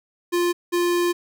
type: tone pair in turn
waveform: square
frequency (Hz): 349.5 / 349.5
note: F4 / F4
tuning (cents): +1 / +1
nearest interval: unison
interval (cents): 0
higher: neither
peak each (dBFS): -19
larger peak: neither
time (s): 0.32-0.53 / 0.72-1.13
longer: second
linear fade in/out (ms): 20
effects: none